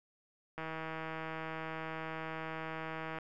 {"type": "click train", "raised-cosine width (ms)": 0.5, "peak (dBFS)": -26, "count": 418, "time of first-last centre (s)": [0.58, 3.186], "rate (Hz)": 160, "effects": []}